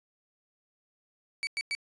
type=tone bursts; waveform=30% pulse; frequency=2279 Hz; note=C#7; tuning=47 cents sharp; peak=-27 dBFS; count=3; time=1.43-1.75 s; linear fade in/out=0 ms; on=40 ms; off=100 ms; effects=resampled to 22050 Hz